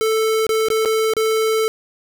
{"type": "tone with dropouts", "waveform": "square", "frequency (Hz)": 440.8, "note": "A4", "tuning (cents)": 3, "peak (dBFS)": -16, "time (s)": [0.01, 1.68], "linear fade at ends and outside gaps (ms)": 0, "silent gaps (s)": [[0.467, 0.492], [0.685, 0.702], [0.85, 0.857], [1.136, 1.167]], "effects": []}